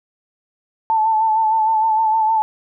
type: tone with vibrato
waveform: sine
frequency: 880 Hz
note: A5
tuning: in tune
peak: -13 dBFS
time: 0.9-2.42 s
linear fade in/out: 0 ms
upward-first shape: sine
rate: 6.5 Hz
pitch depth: 37 cents each way
effects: none